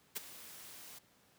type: noise with ADSR envelope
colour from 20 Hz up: white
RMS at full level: -37 dBFS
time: 0.15-0.99 s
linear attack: 18 ms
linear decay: 18 ms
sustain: -15 dB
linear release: 8 ms
effects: pink hiss -68 dBFS RMS until 1.38 s + high-pass 100 Hz 12 dB/octave